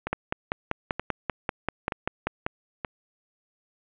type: two click trains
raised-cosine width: 0.5 ms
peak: -10 / -14 dBFS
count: 13 / 4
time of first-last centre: 0.13-2.465 / 0.07-2.848 s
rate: 5.14 / 1.08 Hz
effects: resampled to 8000 Hz + 7-bit